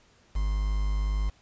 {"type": "tone with quantisation", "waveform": "triangle", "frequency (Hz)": 51, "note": "G#1", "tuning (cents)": -31, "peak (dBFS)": -22, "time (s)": [0.35, 1.3], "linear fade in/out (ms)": 10, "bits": 7, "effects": ["pink hiss -61 dBFS RMS until 1.41 s", "resampled to 16000 Hz"]}